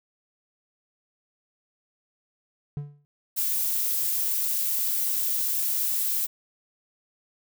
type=tone with exponential decay; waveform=triangle; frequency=145 Hz; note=D3; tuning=22 cents flat; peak=-24 dBFS; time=2.77-3.05 s; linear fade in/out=0 ms; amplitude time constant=60 ms
type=noise; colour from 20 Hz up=violet; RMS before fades=-26 dBFS; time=3.36-6.27 s; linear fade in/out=20 ms
effects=none